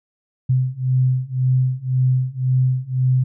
sine beating tone pair, 127.7 / 129.6 Hz, C3 / C3, -42 / -16 cents, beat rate 1.9 Hz, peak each -19 / -18 dBFS, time 0.49-3.24 s, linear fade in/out 10 ms, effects none

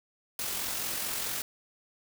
white noise with amplitude modulation, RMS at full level -32 dBFS, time 0.39-1.42 s, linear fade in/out 2 ms, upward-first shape sine, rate 44.6 Hz, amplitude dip 35%, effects none

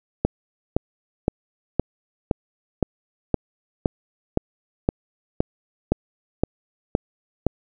click train, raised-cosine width 2 ms, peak -4 dBFS, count 15, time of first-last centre 0.25-7.466 s, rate 1.94 Hz, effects none

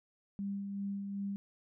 sine tone with tremolo, 199.1 Hz, G3, 27 cents sharp, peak -34 dBFS, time 0.39-1.36 s, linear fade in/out 0 ms, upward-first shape sine, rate 2.6 Hz, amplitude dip 35%, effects none

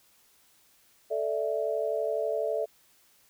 sine chord, A suspended fourth, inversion none, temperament equal, 440 / 587.3 / 659.3 Hz, A4 / D5 / E5, 0 / 0 / 0 cents, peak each -31 / -31 / -31 dBFS, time 1.1-2.66 s, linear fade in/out 20 ms, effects white hiss -63 dBFS RMS until 3.29 s

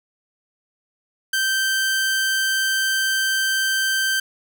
sawtooth tone, 1559 Hz, G6, 10 cents flat, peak -15 dBFS, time 1.33-4.2 s, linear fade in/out 5 ms, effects none

